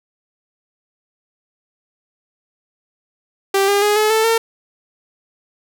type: tone with pitch steps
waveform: sawtooth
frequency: 392 / 403.7 / 415.8 / 428.2 / 441 / 454.2 Hz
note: G4 / G#4 / G#4 / A4 / A4 / A#4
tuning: 0 / -49 / +2 / -47 / +4 / -45 cents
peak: -9 dBFS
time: 3.54-4.38 s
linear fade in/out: 5 ms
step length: 140 ms
effects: none